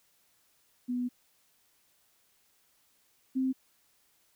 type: tone pair in turn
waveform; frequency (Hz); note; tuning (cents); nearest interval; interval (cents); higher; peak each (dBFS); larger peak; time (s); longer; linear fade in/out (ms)
sine; 246.9 / 261.6; B3 / C4; 0 / 0; minor second; 100; second; -29 / -26; second; 0.88-1.09 / 3.35-3.53; first; 20
effects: white hiss -69 dBFS RMS until 4.35 s